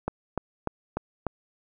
click train, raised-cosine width 1 ms, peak -13 dBFS, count 5, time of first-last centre 0.08-1.267 s, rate 3.37 Hz, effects none

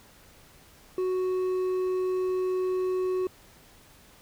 triangle tone with hard clipping, 370 Hz, F#4, in tune, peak -26 dBFS, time 0.98-3.27 s, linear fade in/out 2 ms, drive 7 dB, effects pink hiss -55 dBFS RMS until 4.21 s

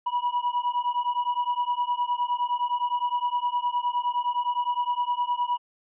triangle beating tone pair, 969 / 978.7 Hz, B5 / B5, -33 / -16 cents, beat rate 9.7 Hz, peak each -25 dBFS, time 0.06-5.58 s, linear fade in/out 10 ms, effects resampled to 8000 Hz

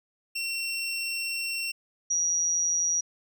25% pulse / sine tone pair in turn, 2721 / 5766 Hz, F7 / F#8, -46 / -46 cents, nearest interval octave + minor second, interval 1300 cents, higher second, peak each -25 / -23 dBFS, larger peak second, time 0.35-1.72 / 2.1-3.01 s, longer first, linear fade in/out 10 ms, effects none

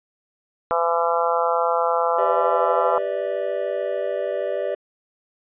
harmonic tone, 168.8 Hz, E3, 41 cents sharp, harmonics 3 / 4 / 5 / 6 / 7 / 8, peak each -23 / -24 / -25 / -26 / -26 / -27 dBFS, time 0.71-2.98 s, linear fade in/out 0 ms
triangle chord, E minor seventh, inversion first, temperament equal with one note detuned, 392 / 493.9 / 587.3 / 647.9 Hz, G4 / B4 / D5 / E5, 0 / 0 / 0 / -30 cents, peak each -27 / -27 / -23 / -29 dBFS, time 2.18-4.75 s, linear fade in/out 5 ms
effects resampled to 8000 Hz

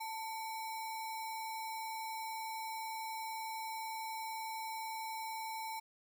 sine tone with sample-and-hold, 889 Hz, A5, 18 cents sharp, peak -39 dBFS, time 0-5.8 s, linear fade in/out 10 ms, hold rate 3150 Hz, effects none

